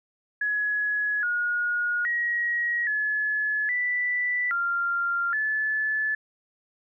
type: tone with pitch steps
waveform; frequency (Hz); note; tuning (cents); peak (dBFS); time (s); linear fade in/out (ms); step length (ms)
sine; 1686 / 1441 / 1899 / 1710 / 1975 / 1390 / 1732; G#6 / F#6 / A#6 / A6 / B6 / F6 / A6; +26 / -46 / +32 / -50 / 0 / -9 / -28; -23; 0.41-6.15; 5; 820
effects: none